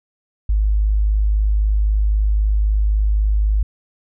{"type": "tone", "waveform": "sine", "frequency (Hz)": 51.91, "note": "G#1", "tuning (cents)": 0, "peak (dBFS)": -13, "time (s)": [0.49, 3.63], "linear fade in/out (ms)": 5, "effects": []}